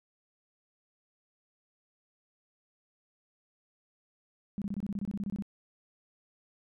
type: tone bursts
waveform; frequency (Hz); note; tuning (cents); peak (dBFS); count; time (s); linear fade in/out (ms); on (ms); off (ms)
sine; 201; G3; +44; -31; 14; 4.58-5.423; 0; 37; 25
effects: none